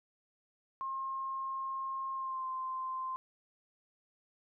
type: tone with pitch glide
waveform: sine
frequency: 1069 to 1042.2 Hz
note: C6 to C6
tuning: +37 to -7 cents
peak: -35 dBFS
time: 0.81-3.16 s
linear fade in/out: 0 ms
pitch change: -44 cents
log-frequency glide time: 2.13-2.47 s
effects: none